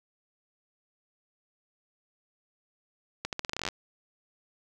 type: accelerating click train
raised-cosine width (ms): 0.2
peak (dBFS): -14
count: 14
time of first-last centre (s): 3.25-3.687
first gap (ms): 78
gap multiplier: 0.84
effects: none